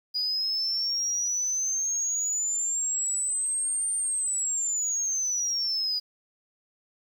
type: exponential two-way sweep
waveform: sine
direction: up then down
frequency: 4900 to 8910 to 4900 Hz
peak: -24 dBFS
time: 0.14-6 s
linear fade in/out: 20 ms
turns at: 3.93 s
effects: tanh soft clip ceiling -21 dBFS + 9-bit